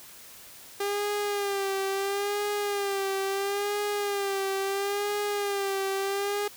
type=tone with vibrato; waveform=sawtooth; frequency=400.3 Hz; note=G4; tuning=36 cents sharp; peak=-23 dBFS; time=0.8-6.48 s; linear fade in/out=5 ms; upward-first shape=sine; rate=0.74 Hz; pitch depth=53 cents each way; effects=white hiss -48 dBFS RMS until 6.56 s